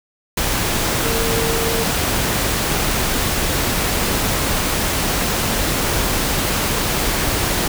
sine tone in noise, 456.1 Hz, A#4, 38 cents flat, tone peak -22 dBFS, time 1.03-1.84 s, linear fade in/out 5 ms, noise pink, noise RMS -19 dBFS, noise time 0.37-7.68 s, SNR -6 dB, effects none

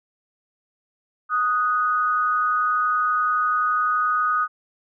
sine tone pair together, 1244.5 / 1476.3 Hz, D#6 / F#6, 0 / -4 cents, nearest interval minor third, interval 296 cents, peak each -19 / -25 dBFS, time 1.29-4.48 s, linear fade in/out 50 ms, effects none

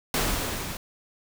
pink noise with level ramp, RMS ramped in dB -24 to -35 dBFS, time 0.14-0.77 s, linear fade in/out 2 ms, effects none

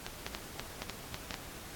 clicks, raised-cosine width 0.2 ms, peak -19 dBFS, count 9, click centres 0.065 / 0.265 / 0.349 / 0.596 / 0.82 / 0.897 / 1.144 / 1.308 / 1.342 s, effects pink hiss -47 dBFS RMS until 1.75 s + AAC 64 kbps

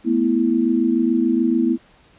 sine chord, A suspended second, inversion none, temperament equal, 220 / 246.9 / 329.6 Hz, A3 / B3 / E4, 0 / 0 / 0 cents, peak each -22 / -18 / -19 dBFS, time 0.04-1.78 s, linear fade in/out 50 ms, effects pink hiss -53 dBFS RMS until 2.18 s + resampled to 8000 Hz

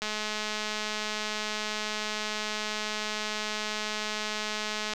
click train, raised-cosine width 0.2 ms, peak -15 dBFS, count 1048, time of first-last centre 0.02-4.935 s, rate 213 Hz, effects none

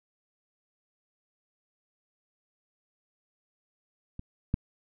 clicks, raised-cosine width 5 ms, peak -26 / -13 dBFS, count 2, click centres 4.194 / 4.541 s, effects none

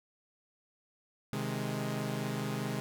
sawtooth chord, Ab major, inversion first, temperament equal, 130.81 / 155.56 / 207.7 Hz, C3 / Eb3 / Ab3, 0 / 0 / 0 cents, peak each -33 / -35 / -33 dBFS, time 1.33-2.8 s, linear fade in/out 0 ms, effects none

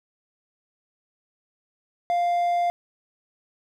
triangle tone, 698.5 Hz, F5, in tune, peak -18 dBFS, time 2.1-2.7 s, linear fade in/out 0 ms, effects none

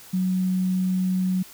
sine tone, 185.2 Hz, F#3, 2 cents sharp, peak -20 dBFS, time 0.13-1.43 s, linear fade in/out 10 ms, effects white hiss -46 dBFS RMS until 1.53 s

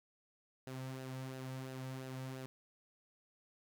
sawtooth tone with flanger, 130.81 Hz, C3, in tune, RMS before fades -45 dBFS, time 0.67-2.46 s, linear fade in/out 0 ms, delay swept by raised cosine 0.88 to 2.88 ms, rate 2.9 Hz, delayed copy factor -0.5, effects none

